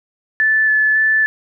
sine tone with vibrato, 1741 Hz, A6, 19 cents flat, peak -11 dBFS, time 0.4-1.26 s, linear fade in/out 0 ms, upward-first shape square, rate 1.8 Hz, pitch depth 10 cents each way, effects none

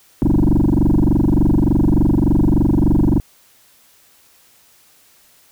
sine tone with frequency modulation, 164.81 Hz, E3, in tune, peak -8 dBFS, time 0.22-3.2 s, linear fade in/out 0 ms, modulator 23.4 Hz, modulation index 7.1, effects tanh soft clip ceiling -10 dBFS + white hiss -52 dBFS RMS until 5.51 s

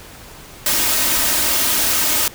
white noise with comb filter, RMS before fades -17 dBFS, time 0.66-2.28 s, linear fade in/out 2 ms, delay 3.2 ms, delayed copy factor +0.5, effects pink hiss -39 dBFS RMS until 2.34 s

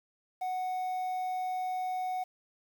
triangle tone with quantisation, 740 Hz, F#5, in tune, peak -29 dBFS, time 0.41-2.24 s, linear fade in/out 10 ms, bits 9, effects none

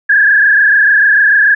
sine tone with frequency modulation, 1661.2 Hz, G#6, in tune, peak -5 dBFS, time 0.09-1.55 s, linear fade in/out 10 ms, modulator 26.8 Hz, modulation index 2.6, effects none

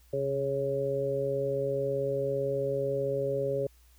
harmonic tone with a mistuned harmonic, 138.1 Hz, C#3, 6 cents flat, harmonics 1 / 2 / 3 / 4, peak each -36 / -42 / -31 / -30 dBFS, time 0.13-3.67 s, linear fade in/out 5 ms, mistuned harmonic 1, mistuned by -34 cents, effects added 60 Hz sine -57 dBFS peak until 3.98 s + white hiss -65 dBFS RMS until 3.98 s

